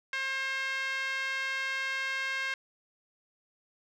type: tone with band-pass filter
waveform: 5% pulse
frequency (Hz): 534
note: C5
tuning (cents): +35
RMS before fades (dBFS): -33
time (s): 0.13-2.54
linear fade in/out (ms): 2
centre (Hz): 1800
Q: 2.7
effects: none